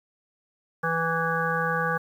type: harmonic tone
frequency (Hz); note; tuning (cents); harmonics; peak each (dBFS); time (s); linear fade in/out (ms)
164.81; E3; 0; 1 / 3 / 5 / 7 / 9 / 10; -31 / -30 / -32 / -29 / -30 / -30; 0.83-1.98; 10
effects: 9-bit